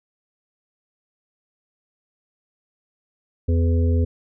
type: harmonic tone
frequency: 83.9 Hz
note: E2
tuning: 31 cents sharp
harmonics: 1 / 3 / 5 / 6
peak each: -16 / -26 / -30 / -32 dBFS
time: 3.48-4.05 s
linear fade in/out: 10 ms
effects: none